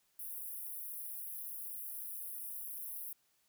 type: high-pass noise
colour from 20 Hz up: white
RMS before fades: -44 dBFS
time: 0.19-3.13 s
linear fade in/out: 5 ms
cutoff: 9900 Hz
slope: 96 dB/octave
effects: white hiss -75 dBFS RMS until 3.48 s